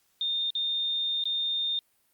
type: tone with dropouts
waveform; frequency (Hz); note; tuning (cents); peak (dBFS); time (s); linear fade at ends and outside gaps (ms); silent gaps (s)
sine; 3638; A#7; -43; -26; 0.21-1.79; 1; 0.504-0.552 / 1.239-1.255
effects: white hiss -69 dBFS RMS until 2.13 s + Opus 48 kbps